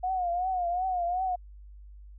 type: tone with vibrato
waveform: sine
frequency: 722 Hz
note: F#5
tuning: 43 cents flat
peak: -26 dBFS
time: 0.03-1.36 s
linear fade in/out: 10 ms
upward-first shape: triangle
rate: 2.7 Hz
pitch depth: 100 cents each way
effects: added 50 Hz sine -45 dBFS peak until 2.18 s